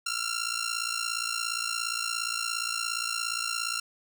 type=ring-modulated tone; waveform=10% pulse; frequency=1373 Hz; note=F6; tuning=30 cents flat; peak=-18 dBFS; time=0.06-3.8 s; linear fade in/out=5 ms; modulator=28.6 Hz; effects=none